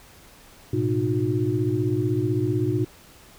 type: tone cluster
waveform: sine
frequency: 109.7 / 125.5 / 307.9 / 362 Hz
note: A2 / B2 / D#4 / F#4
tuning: -5 / +28 / -18 / -38 cents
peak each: -26 dBFS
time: 0.73-2.85 s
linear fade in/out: 5 ms
effects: pink hiss -50 dBFS RMS until 3.38 s